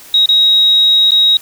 sine tone with dropouts, 3798 Hz, A#7, 32 cents sharp, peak -6 dBFS, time 0.14-1.37 s, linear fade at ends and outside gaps 2 ms, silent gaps 0.259-0.289 / 1.108-1.118 s, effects white hiss -37 dBFS RMS until 1.41 s

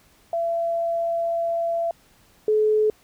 sine tone pair in turn, 674 / 428.9 Hz, E5 / A4, +38 / -44 cents, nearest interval minor sixth, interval 782 cents, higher first, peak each -21 / -16 dBFS, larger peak second, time 0.33-1.91 / 2.48-2.9 s, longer first, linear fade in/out 2 ms, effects pink hiss -57 dBFS RMS until 3.03 s

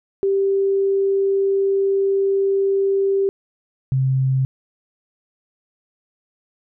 sine tone pair in turn, 392 / 132.11 Hz, G4 / C3, 0 / +17 cents, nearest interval octave + perfect fifth, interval 1883 cents, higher first, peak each -15 dBFS, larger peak neither, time 0.23-3.29 / 3.92-4.45 s, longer first, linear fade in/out 0 ms, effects none

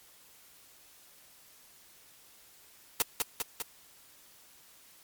white noise with echo, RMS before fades -26 dBFS, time 3-3.02 s, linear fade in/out 0 ms, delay 200 ms, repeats 3, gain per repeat -3 dB, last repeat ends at 3.62 s, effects white hiss -58 dBFS RMS until 5.03 s + MP3 96 kbps

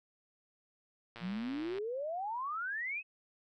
click train, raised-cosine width 0.3 ms, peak -31 dBFS, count 74, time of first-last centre 1.16-1.784 s, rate 117 Hz
sine exponential sweep, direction up, 167.1 to 2617 Hz, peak -35 dBFS, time 1.2-3.03 s, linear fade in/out 50 ms
effects none

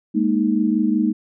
sine chord, Ab suspended second, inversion none, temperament equal, 207.7 / 233.1 / 311.1 Hz, Ab3 / Bb3 / Eb4, 0 / 0 / 0 cents, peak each -20 dBFS, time 0.14-1.13 s, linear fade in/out 20 ms, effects none

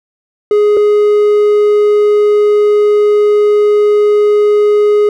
triangle tone pair in turn, 416.9 / 416.9 Hz, G#4 / G#4, +7 / +7 cents, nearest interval unison, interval 0 cents, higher neither, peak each -4 dBFS, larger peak neither, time 0.51-0.77 / 0.77-5.09 s, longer second, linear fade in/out 2 ms, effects none

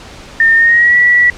sine tone with pitch glide, 1815 to 1945.3 Hz, A#6 to B6, -47 to -27 cents, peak -5 dBFS, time 0.4-1.3 s, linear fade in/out 2 ms, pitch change +120 cents, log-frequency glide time 0.55-0.96 s, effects pink hiss -33 dBFS RMS until 1.37 s + low-pass 6000 Hz 12 dB/octave

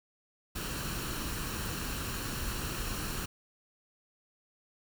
pink noise with comb filter, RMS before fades -36 dBFS, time 0.55-3.26 s, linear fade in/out 10 ms, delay 0.71 ms, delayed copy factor +0.5, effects none

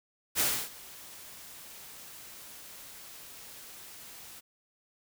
white noise with ADSR envelope, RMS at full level -26 dBFS, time 0.35-4.41 s, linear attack 48 ms, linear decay 290 ms, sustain -22 dB, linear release 23 ms, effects none

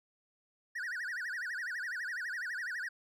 triangle tone with vibrato, 1672 Hz, G#6, 11 cents sharp, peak -34 dBFS, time 0.75-2.89 s, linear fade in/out 10 ms, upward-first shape sine, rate 12 Hz, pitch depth 250 cents each way, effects none

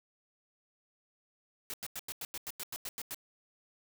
white noise bursts, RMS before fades -40 dBFS, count 12, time 1.7-3.145 s, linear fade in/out 0 ms, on 37 ms, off 91 ms, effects none

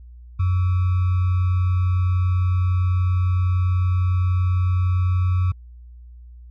sine tone with sample-and-hold, 90.7 Hz, F#2, 34 cents flat, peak -16 dBFS, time 0.39-5.52 s, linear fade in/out 10 ms, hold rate 1225 Hz, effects added 60 Hz sine -39 dBFS peak until 6.5 s + low-pass 2000 Hz 12 dB/octave

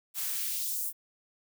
blue noise with high-pass filter sweep, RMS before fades -33 dBFS, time 0.14-0.93 s, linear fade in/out 50 ms, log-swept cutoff 680 to 11000 Hz, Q 1, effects none

